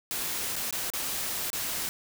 white noise with dropouts, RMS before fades -32 dBFS, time 0.11-1.89 s, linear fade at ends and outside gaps 0 ms, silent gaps 0.557-0.563 / 0.708-0.726 / 0.902-0.936 / 1.502-1.531 s, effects none

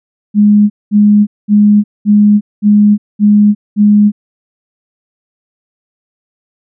sine tone bursts, 207.7 Hz, G#3, in tune, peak -3 dBFS, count 7, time 0.34-4.12 s, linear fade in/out 50 ms, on 360 ms, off 210 ms, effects none

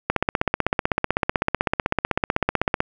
click train, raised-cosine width 0.5 ms, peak -3 dBFS, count 44, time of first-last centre 0.1-2.804 s, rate 15.9 Hz, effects none

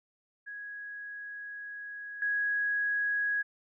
sine tone with level steps, 1661.2 Hz, G#6, in tune, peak -39 / -27 dBFS, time 0.46-3.43 s, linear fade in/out 20 ms, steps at 2.22 s, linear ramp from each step 2 ms, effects none

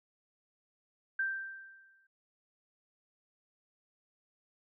sine tone with exponential decay, 1569 Hz, G6, 1 cent sharp, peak -28 dBFS, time 1.19-2.07 s, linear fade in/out 5 ms, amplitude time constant 190 ms, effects none

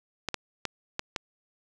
clicks, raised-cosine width 0.2 ms, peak -12 dBFS, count 5, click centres 0.287 / 0.343 / 0.653 / 0.994 / 1.162 s, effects none

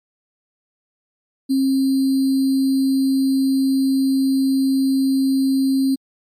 sine tone with sample-and-hold, 268.1 Hz, C4, 42 cents sharp, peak -14 dBFS, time 1.49-5.96 s, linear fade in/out 20 ms, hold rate 4410 Hz, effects MP3 64 kbps

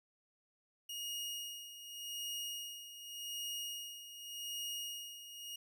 sawtooth tone with tremolo, 2868 Hz, F7, 45 cents sharp, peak -36 dBFS, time 0.89-5.56 s, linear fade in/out 5 ms, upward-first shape sine, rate 0.86 Hz, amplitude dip 70%, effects none

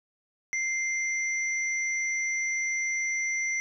sine tone pair together, 2093 / 5920 Hz, C7 / F#8, 0 / 0 cents, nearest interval octave + tritone, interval 1800 cents, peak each -27 / -34 dBFS, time 0.53-3.6 s, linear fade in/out 0 ms, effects none

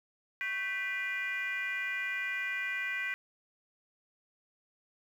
sine tone with frequency modulation, 1975.5 Hz, B6, in tune, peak -31 dBFS, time 0.41-3.14 s, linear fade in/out 0 ms, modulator 434 Hz, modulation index 1.1, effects tanh soft clip ceiling -27 dBFS + 10-bit

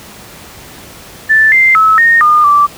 sine tone with pitch steps, 1761 / 2088 / 1297 / 1847 / 1215 / 1166 Hz, A6 / C7 / E6 / A#6 / D#6 / D6, +1 / -4 / -28 / -16 / -42 / -13 cents, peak -4 dBFS, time 1.29-2.67 s, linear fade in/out 20 ms, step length 230 ms, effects pink hiss -33 dBFS RMS until 2.77 s + high-pass 60 Hz 12 dB/octave

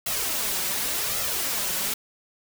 white noise with flanger, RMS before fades -27 dBFS, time 0.06-1.94 s, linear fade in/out 5 ms, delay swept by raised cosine 1.5 to 5.4 ms, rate 0.89 Hz, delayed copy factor +0.55, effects none

